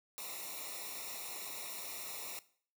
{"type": "noise with comb filter", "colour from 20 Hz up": "white", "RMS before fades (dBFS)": -44, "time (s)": [0.18, 2.39], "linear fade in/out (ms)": 0, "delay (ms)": 0.63, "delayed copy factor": -0.95, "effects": ["noise-tail reverb RT60 0.5 s tail -18 dB re dry"]}